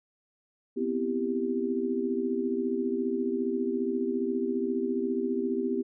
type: chord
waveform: sine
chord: C major seventh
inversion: third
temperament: equal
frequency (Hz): 246.9 / 261.6 / 329.6 / 392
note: B3 / C4 / E4 / G4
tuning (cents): 0 / 0 / 0 / 0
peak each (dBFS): -31 / -34 / -34 / -30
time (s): 0.76-5.83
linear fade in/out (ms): 20
effects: none